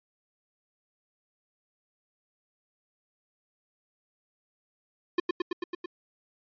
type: tone with echo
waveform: square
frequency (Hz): 353.2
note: F4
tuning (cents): +20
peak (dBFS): -22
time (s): 5.18-5.2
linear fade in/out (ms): 5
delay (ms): 110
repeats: 6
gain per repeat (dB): -2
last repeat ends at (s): 5.86
effects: resampled to 11025 Hz

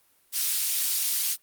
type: high-pass noise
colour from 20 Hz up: pink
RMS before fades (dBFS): -26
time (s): 0.32-1.37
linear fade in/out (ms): 50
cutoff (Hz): 4900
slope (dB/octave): 12
effects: white hiss -64 dBFS RMS until 1.42 s + Opus 32 kbps

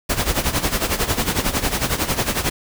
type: noise with tremolo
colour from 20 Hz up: pink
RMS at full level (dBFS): -18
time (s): 0.09-2.5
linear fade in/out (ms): 10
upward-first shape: sine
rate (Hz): 11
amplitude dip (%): 75
effects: none

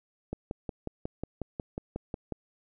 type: click train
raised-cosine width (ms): 2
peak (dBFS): -20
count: 12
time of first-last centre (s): 0.33-2.323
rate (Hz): 5.52
effects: none

